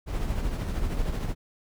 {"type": "noise with tremolo", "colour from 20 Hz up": "brown", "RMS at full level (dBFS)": -26, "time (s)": [0.06, 1.35], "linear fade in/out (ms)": 50, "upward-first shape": "triangle", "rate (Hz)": 13, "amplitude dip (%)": 50, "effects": []}